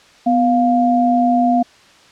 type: tone pair together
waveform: sine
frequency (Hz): 248.2 / 702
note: B3 / F5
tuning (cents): +9 / +9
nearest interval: octave + tritone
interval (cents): 1800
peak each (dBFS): -14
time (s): 0.26-1.63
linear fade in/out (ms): 10
effects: white hiss -47 dBFS RMS until 2.11 s + low-pass 5000 Hz 12 dB/octave